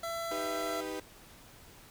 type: tone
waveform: 25% pulse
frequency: 670 Hz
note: E5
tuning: 28 cents sharp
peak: -31 dBFS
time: 0.03-0.81 s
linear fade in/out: 5 ms
type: chord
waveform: 35% pulse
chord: Eb augmented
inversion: none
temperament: equal with one note detuned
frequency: 312.2 / 392 / 493.9 Hz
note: Eb4 / G4 / B4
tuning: +6 / 0 / 0 cents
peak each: -39 / -39 / -39 dBFS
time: 0.31-1 s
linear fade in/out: 5 ms
effects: pink hiss -55 dBFS RMS until 1.9 s